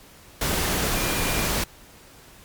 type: tone in noise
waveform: sine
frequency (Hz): 2406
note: D7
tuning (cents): +41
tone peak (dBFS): -33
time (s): 0.96-1.47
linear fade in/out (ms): 5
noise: pink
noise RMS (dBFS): -24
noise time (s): 0.41-1.64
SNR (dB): -12
effects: pink hiss -49 dBFS RMS until 2.44 s + MP3 96 kbps